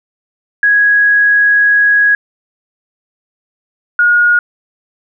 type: tone pair in turn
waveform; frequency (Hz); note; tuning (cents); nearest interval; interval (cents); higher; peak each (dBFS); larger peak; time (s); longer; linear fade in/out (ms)
sine; 1661.2 / 1437.8; G#6 / F6; 0 / +50; minor third; 250; first; -6; neither; 0.63-2.15 / 3.99-4.39; first; 2
effects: none